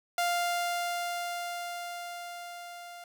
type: tone with level ramp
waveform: sawtooth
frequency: 698.5 Hz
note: F5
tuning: in tune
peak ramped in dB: -22 to -40 dBFS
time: 0.18-3.04 s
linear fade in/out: 2 ms
effects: none